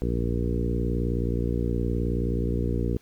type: harmonic tone with a mistuned harmonic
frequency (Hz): 59.1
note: A#1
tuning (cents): +24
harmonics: 1 / 2 / 3 / 4 / 5 / 6 / 7 / 8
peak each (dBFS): -27 / -30 / -32 / -33 / -34 / -35 / -35 / -36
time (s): 0.02-2.97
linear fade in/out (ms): 0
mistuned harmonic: 1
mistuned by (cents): +19
effects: pink hiss -60 dBFS RMS until 3.01 s